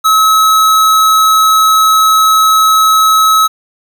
square tone, 1288 Hz, E6, 41 cents flat, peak -6 dBFS, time 0.04-3.48 s, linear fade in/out 20 ms, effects 7-bit

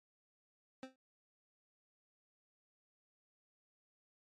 25% pulse tone with exponential decay, 261.5 Hz, C4, 1 cent flat, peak -38 dBFS, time 0.83-0.96 s, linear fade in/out 1 ms, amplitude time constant 28 ms, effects low-pass 6000 Hz 12 dB/octave + MP3 96 kbps

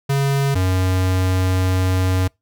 square tone pair in turn, 138.59 / 92.8 Hz, C#3 / F#2, 0 / +6 cents, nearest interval perfect fifth, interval 694 cents, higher first, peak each -16 dBFS, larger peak neither, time 0.09-0.55 / 0.55-2.28 s, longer second, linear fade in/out 10 ms, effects noise-tail reverb RT60 0.2 s tail -26 dB re dry

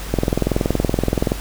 click train, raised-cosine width 2 ms, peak -3 dBFS, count 26, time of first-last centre 0.14-1.319 s, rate 21.2 Hz, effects added 50 Hz sine -27 dBFS peak until 1.4 s + pink hiss -33 dBFS RMS until 1.4 s

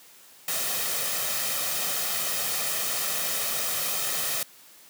white noise with comb filter, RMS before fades -28 dBFS, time 0.48-4.43 s, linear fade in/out 2 ms, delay 1.6 ms, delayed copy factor +0.55, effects white hiss -52 dBFS RMS until 4.89 s + high-pass 150 Hz 12 dB/octave

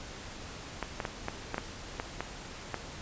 clicks, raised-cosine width 0.5 ms, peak -17 dBFS, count 9, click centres 0.827 / 1.002 / 1.052 / 1.284 / 1.544 / 1.581 / 1.999 / 2.206 / 2.743 s, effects pink hiss -44 dBFS RMS until 3.01 s + resampled to 16000 Hz

